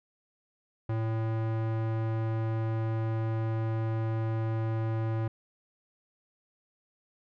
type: tone with low-pass filter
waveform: square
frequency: 111.8 Hz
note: A2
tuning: 28 cents sharp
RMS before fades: -30 dBFS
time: 0.89-5.28 s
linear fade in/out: 5 ms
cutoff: 1500 Hz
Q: 0.64
effects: none